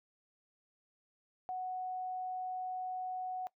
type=tone; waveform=sine; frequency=740 Hz; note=F#5; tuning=in tune; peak=-36 dBFS; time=1.49-3.47 s; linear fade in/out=0 ms; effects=noise-tail reverb RT60 0.1 s tail -20 dB re dry